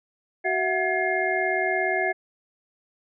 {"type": "tone cluster", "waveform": "sine", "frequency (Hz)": [375.6, 659, 736, 1701, 2123], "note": ["F#4", "E5", "F#5", "G#6", "C7"], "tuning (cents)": [26, -1, -9, 41, 25], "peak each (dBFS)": -28, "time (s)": [0.44, 2.13], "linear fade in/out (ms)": 20, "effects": []}